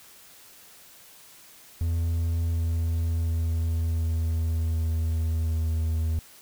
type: tone with pitch steps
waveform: triangle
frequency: 83.5 / 82.88 / 82.26 / 81.64 / 81.03 / 80.42 Hz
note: E2 / E2 / E2 / E2 / E2 / E2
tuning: +23 / +10 / -3 / -16 / -29 / -42 cents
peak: -21 dBFS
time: 1.81-6.19 s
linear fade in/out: 0 ms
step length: 730 ms
effects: white hiss -51 dBFS RMS until 6.41 s

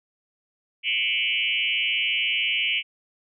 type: tone with frequency modulation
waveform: sine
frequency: 2637 Hz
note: E7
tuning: in tune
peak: -21 dBFS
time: 0.83-2.83 s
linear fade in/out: 50 ms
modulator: 114 Hz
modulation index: 3.9
effects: none

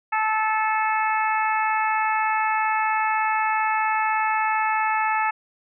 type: harmonic tone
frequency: 435.8 Hz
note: A4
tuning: 17 cents flat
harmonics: 2 / 3 / 4 / 5 / 6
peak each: -22 / -26 / -28 / -30 / -32 dBFS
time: 0.12-5.31 s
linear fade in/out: 10 ms
effects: none

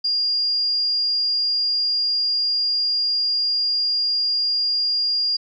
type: tone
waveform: sine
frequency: 4821 Hz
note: D8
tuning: 45 cents sharp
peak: -18 dBFS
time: 0.04-5.37 s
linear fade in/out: 10 ms
effects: none

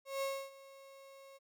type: tone with ADSR envelope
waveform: 35% pulse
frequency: 545 Hz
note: C#5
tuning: 29 cents flat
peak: -32 dBFS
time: 0.05-1.39 s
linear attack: 170 ms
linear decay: 280 ms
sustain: -20 dB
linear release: 29 ms
effects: none

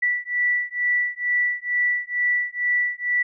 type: beating tone pair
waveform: sine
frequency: 1960 / 1962.2 Hz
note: B6 / B6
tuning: -14 / -12 cents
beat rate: 2.2 Hz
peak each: -23 dBFS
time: 0.02-3.23 s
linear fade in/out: 10 ms
effects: none

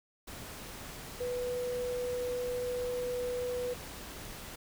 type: tone in noise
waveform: sine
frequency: 493.9 Hz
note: B4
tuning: in tune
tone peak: -32 dBFS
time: 1.2-3.74 s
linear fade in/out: 10 ms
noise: pink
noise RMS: -45 dBFS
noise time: 0.27-4.56 s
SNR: +10 dB
effects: none

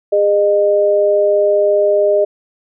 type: tone pair together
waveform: sine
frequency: 408 / 611 Hz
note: G#4 / D#5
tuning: -31 / -32 cents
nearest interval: perfect fifth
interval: 699 cents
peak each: -14 / -11 dBFS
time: 0.12-2.25 s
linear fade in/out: 10 ms
effects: none

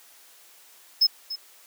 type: tone with echo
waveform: triangle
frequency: 5180 Hz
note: E8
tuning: 31 cents flat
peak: -14 dBFS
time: 1.01-1.07 s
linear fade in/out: 10 ms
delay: 290 ms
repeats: 1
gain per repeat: -14 dB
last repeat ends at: 1.36 s
effects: white hiss -53 dBFS RMS until 1.66 s + high-pass 400 Hz 12 dB/octave

